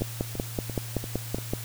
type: two click trains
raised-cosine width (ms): 2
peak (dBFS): -21 / -13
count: 5 / 9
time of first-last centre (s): 0.01-1.385 / 0.02-1.535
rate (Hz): 2.91 / 5.28
effects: added 115 Hz sine -36 dBFS peak until 1.64 s + white hiss -41 dBFS RMS until 1.64 s

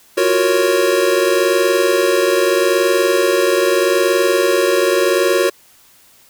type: chord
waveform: square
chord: Gb major seventh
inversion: third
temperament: equal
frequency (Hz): 349.2 / 370 / 466.2 / 554.4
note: F4 / Gb4 / Bb4 / Db5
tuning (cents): 0 / 0 / 0 / 0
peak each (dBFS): -21 / -17 / -19 / -18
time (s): 0.17-5.5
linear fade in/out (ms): 10
effects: white hiss -49 dBFS RMS until 6.29 s

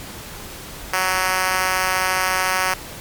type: tone with high-pass filter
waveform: 5% pulse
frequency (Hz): 186.1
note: F#3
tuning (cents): +10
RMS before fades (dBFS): -20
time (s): 0.93-2.74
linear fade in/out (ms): 5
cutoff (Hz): 730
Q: 0.8
effects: pink hiss -35 dBFS RMS until 3 s + MP3 96 kbps

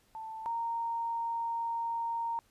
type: tone pair in turn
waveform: sine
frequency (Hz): 885 / 925.9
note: A5 / A#5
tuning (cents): +10 / -12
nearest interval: minor second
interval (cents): 78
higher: second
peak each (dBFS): -39 / -31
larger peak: second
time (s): 0.15-0.46 / 0.46-2.39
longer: second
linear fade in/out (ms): 0
effects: pink hiss -68 dBFS RMS until 2.5 s + resampled to 32000 Hz

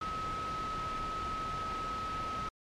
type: tone in noise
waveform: sine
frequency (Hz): 1284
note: E6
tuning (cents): -46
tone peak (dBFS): -35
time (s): 0.01-2.49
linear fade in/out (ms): 5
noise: pink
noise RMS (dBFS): -41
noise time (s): 0.01-2.49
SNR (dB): +3
effects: low-pass 4000 Hz 12 dB/octave + MP3 96 kbps

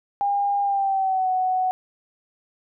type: tone with pitch glide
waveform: sine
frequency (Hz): 806 to 743.4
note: G5 to F#5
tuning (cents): +48 to +8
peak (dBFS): -19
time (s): 0.21-1.71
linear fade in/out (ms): 0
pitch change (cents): -140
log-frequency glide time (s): 0.62-1.3
effects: none

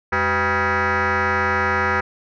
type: tone with frequency modulation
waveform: sine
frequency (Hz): 207.7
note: G#3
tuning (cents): 0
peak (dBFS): -15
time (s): 0.12-2.01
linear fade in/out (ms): 10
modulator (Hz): 294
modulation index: 6.1
effects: tanh soft clip ceiling -14 dBFS

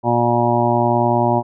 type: harmonic tone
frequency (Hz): 119.3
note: A#2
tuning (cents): +41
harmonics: 1 / 2 / 3 / 5 / 6 / 7 / 8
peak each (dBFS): -21 / -21 / -21 / -21 / -21 / -21 / -21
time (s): 0.03-1.43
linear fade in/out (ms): 50
effects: none

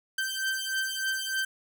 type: beating tone pair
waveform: sawtooth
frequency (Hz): 1555 / 1558.3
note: G6 / G6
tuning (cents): -14 / -11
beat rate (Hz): 3.3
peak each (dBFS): -28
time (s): 0.18-1.45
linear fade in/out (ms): 5
effects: none

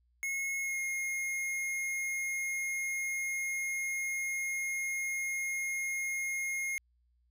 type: tone with pitch glide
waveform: square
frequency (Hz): 2172 to 2143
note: C#7 to C7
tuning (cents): -36 to +41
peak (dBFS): -33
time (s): 0.23-6.78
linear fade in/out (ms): 0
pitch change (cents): -23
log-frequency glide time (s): 0.61-0.79
effects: added 60 Hz sine -68 dBFS peak until 7.3 s

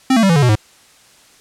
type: tone with pitch steps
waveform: square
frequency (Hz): 262.4 / 225.8 / 194.32 / 167.22 / 143.9 / 123.84 / 106.57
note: C4 / A3 / G3 / E3 / D3 / B2 / G#2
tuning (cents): +5 / +45 / -15 / +25 / -35 / +5 / +45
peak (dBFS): -10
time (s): 0.1-0.555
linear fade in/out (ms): 5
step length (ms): 65
effects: white hiss -48 dBFS RMS until 1.4 s + low-pass 9000 Hz 12 dB/octave

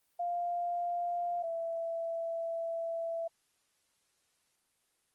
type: tone pair in turn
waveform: sine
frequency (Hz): 698.5 / 665.1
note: F5 / E5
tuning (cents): 0 / +15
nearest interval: minor second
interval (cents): 85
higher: first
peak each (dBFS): -31 / -33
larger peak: first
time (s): 0.19-1.43 / 1.43-3.28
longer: second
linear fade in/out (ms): 10
effects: white hiss -75 dBFS RMS until 5.14 s + Opus 24 kbps

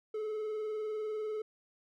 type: tone with vibrato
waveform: triangle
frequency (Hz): 430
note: A4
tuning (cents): -40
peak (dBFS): -32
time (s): 0.14-1.42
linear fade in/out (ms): 5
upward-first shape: square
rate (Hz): 20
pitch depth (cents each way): 27
effects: none

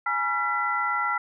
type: tone cluster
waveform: sine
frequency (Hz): 835 / 963 / 1367 / 1996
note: G#5 / B5 / F6 / B6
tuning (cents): +9 / -44 / -37 / +18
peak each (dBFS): -31 / -33 / -25 / -30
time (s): 0.06-1.18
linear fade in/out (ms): 5
effects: none

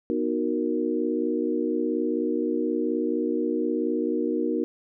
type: chord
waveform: sine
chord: B major seventh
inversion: none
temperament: equal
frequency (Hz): 246.9 / 311.1 / 370 / 466.2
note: B3 / D#4 / F#4 / A#4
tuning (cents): 0 / 0 / 0 / 0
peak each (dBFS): -29 / -27 / -29 / -29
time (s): 0.1-4.64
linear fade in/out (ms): 0
effects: none

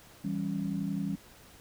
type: chord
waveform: sine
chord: C# diminished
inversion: first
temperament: equal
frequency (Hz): 164.81 / 196 / 277.2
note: E3 / G3 / C#4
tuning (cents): 0 / 0 / 0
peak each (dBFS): -35 / -32 / -36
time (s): 0.24-1.16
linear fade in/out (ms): 10
effects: tanh soft clip ceiling -21 dBFS + pink hiss -55 dBFS RMS until 1.6 s

